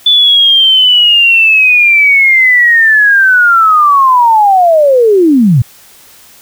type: linear sweep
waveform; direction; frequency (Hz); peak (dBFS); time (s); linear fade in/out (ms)
sine; down; 3493 to 108.6; -3; 0.06-5.62; 5
effects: white hiss -39 dBFS RMS until 6.41 s